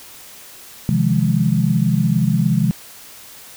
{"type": "chord", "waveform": "sine", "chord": "F minor seventh", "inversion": "second", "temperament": "equal with one note detuned", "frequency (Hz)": [130.81, 157.46, 174.61, 207.7], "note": ["C3", "Eb3", "F3", "Ab3"], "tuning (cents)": [0, 21, 0, 0], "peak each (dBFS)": -19, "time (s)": [0.89, 2.71], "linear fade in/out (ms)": 0, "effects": ["white hiss -40 dBFS RMS until 3.56 s"]}